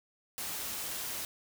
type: noise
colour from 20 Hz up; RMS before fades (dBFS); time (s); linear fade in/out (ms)
white; -38; 0.38-1.25; 0
effects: none